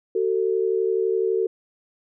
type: tone pair together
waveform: sine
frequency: 378.1 / 450 Hz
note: F#4 / A4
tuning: +38 / +39 cents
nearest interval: minor third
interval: 301 cents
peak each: -22 dBFS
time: 0.15-1.47 s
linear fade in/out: 5 ms
effects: none